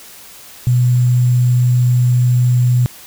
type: tone with sample-and-hold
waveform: sine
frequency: 123.9 Hz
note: B2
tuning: 6 cents sharp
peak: -9 dBFS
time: 0.67-2.86 s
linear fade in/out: 0 ms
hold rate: 7350 Hz
effects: white hiss -38 dBFS RMS until 3.06 s